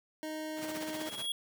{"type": "tone", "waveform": "25% pulse", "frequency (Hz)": 311.1, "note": "D#4", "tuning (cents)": 0, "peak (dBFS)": -33, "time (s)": [0.23, 1.09], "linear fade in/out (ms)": 0}
{"type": "noise with tremolo", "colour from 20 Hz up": "pink", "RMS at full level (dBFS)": -39, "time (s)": [0.56, 1.27], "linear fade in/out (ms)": 50, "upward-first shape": "triangle", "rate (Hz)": 16, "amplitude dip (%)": 85}
{"type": "tone with exponential growth", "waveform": "square", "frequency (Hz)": 3322, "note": "G#7", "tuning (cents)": 0, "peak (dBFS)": -31, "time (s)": [0.67, 1.32], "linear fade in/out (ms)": 2, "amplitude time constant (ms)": 140}
{"effects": ["high-pass 200 Hz 12 dB/octave"]}